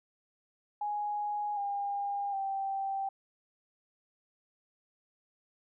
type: tone with pitch steps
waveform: sine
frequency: 830.6 / 805.6 / 781.3 Hz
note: G#5 / G5 / G5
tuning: 0 / +47 / -6 cents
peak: -31 dBFS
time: 0.81-3.09 s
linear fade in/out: 5 ms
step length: 760 ms
effects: none